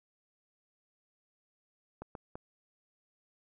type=clicks; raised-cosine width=1 ms; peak=-28 dBFS; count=3; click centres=2.02 / 2.152 / 2.355 s; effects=none